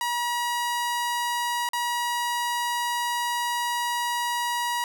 sawtooth tone with dropouts, 960 Hz, B5, 49 cents flat, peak -21 dBFS, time 0.01-4.84 s, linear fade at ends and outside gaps 1 ms, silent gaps 1.689-1.733 s, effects none

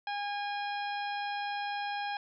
harmonic tone with a mistuned harmonic, 816 Hz, G#5, 31 cents flat, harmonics 1 / 2 / 3 / 4 / 5 / 6, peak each -34 / -40 / -44 / -46 / -48 / -50 dBFS, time 0.07-2.17 s, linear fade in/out 2 ms, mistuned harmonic 6, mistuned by +74 cents, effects none

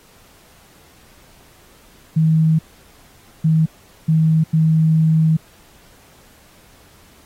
sine tone bursts at uneven times, 159.2 Hz, D#3, 40 cents sharp, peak -11 dBFS, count 4, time 2.16-2.59 / 3.44-3.66 / 4.08-4.44 / 4.53-5.37 s, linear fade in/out 10 ms, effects pink hiss -50 dBFS RMS until 7.25 s + AAC 48 kbps

